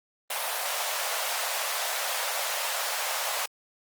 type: high-pass noise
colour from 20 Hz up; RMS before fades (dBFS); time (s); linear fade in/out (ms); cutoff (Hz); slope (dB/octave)
pink; -30; 0.3-3.46; 5; 550; 48
effects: Opus 32 kbps